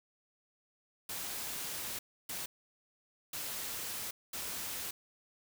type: noise bursts at uneven times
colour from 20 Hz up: white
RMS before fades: -40 dBFS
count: 4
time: 1.09-1.99 / 2.29-2.46 / 3.33-4.11 / 4.33-4.91 s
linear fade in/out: 5 ms
effects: none